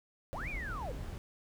sine linear two-way sweep, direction up then down, 442 to 2489 to 442 Hz, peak -39 dBFS, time 0.33-0.92 s, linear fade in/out 2 ms, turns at 0.49 s
brown noise, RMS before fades -41 dBFS, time 0.33-1.18 s, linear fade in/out 0 ms
effects none

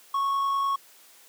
triangle tone with amplitude modulation, 1104 Hz, C#6, 7 cents flat, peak -20 dBFS, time 0.14-0.76 s, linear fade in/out 5 ms, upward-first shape sine, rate 49.9 Hz, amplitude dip 25%, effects white hiss -54 dBFS RMS until 1.28 s + high-pass 300 Hz 12 dB/octave

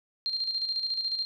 sine tone with tremolo, 4186 Hz, C8, in tune, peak -26 dBFS, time 0.26-1.25 s, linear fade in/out 0 ms, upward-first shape square, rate 14 Hz, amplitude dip 50%, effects none

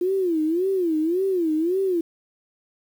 sine tone with vibrato, 346.5 Hz, F4, 14 cents flat, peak -19 dBFS, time 0.01-2.01 s, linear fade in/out 5 ms, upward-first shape sine, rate 1.8 Hz, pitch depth 200 cents each way, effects 8-bit

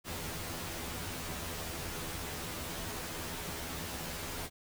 pink noise with comb filter, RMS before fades -40 dBFS, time 0.04-4.5 s, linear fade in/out 50 ms, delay 12 ms, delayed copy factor +1, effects none

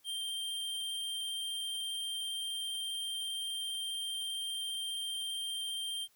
square tone with vibrato, 3166 Hz, G7, 17 cents sharp, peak -36 dBFS, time 0.04-6.08 s, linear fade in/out 50 ms, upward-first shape triangle, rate 15 Hz, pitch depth 10 cents each way, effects white hiss -69 dBFS RMS until 6.15 s

